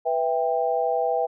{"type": "chord", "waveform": "sine", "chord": "E minor", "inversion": "second", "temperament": "just", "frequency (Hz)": [494.4, 659.3, 791.1], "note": ["B4", "E5", "G5"], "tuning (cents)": [2, 0, 16], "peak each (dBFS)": -25, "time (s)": [0.05, 1.27], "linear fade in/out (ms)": 20, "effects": []}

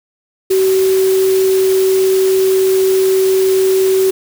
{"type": "tone in noise", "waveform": "sine", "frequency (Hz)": 380.1, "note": "F#4", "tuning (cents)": 47, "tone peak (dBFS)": -9, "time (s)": [0.5, 4.11], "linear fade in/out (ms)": 10, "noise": "white", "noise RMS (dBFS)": -25, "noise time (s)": [0.5, 4.11], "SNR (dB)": 13, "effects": []}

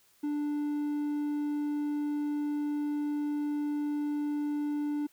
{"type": "tone", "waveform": "triangle", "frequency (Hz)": 294.2, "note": "D4", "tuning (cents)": 3, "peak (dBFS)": -27, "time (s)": [0.23, 5.07], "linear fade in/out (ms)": 10, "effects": ["white hiss -65 dBFS RMS until 5.12 s"]}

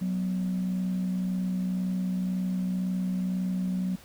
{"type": "tone pair together", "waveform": "sine", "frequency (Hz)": [184.97, 246.9], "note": ["F#3", "B3"], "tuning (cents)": [0, 0], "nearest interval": "perfect fourth", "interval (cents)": 500, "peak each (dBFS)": [-25, -36], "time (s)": [0.01, 3.96], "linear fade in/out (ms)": 10, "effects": ["tanh soft clip ceiling -22 dBFS", "pink hiss -52 dBFS RMS until 4.04 s"]}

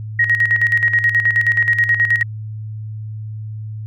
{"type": "tone with tremolo", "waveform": "sine", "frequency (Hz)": 1888, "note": "A#6", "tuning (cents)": 22, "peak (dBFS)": -10, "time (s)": [0.19, 2.23], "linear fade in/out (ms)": 5, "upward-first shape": "square", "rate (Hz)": 9.4, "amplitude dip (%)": 65, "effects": ["added 108 Hz sine -25 dBFS peak until 3.86 s"]}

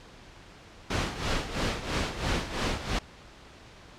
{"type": "noise with tremolo", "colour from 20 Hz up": "pink", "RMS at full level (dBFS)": -27, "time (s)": [0.9, 2.99], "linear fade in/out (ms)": 5, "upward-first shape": "sine", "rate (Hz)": 3, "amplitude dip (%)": 70, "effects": ["pink hiss -50 dBFS RMS until 3.98 s", "low-pass 5000 Hz 12 dB/octave"]}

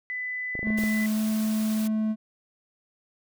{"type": "tone", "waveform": "sine", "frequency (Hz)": 2000, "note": "B6", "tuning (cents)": 21, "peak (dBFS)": -29, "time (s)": [0.1, 1.06], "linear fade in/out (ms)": 0}
{"type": "clicks", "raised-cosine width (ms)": 2, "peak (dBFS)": -22, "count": 7, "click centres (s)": [0.553, 0.592, 0.63, 0.671, 0.704, 0.787, 0.837]}
{"type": "tone with pitch glide", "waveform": "triangle", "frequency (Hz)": [215.5, 217.2], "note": ["A3", "A3"], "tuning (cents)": [-36, -22], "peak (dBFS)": -21, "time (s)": [0.63, 2.16], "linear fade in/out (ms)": 50, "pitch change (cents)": 14, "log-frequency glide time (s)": [1.14, 1.22]}
{"type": "noise", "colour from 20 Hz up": "white", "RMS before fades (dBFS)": -39, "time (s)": [0.77, 1.88], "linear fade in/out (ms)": 10}
{"effects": []}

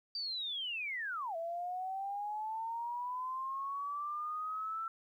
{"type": "linear two-way sweep", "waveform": "sine", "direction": "down then up", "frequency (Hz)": [4699, 655, 1338], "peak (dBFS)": -36, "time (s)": [0.15, 4.88], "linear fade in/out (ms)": 2, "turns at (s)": 1.36, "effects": ["12-bit"]}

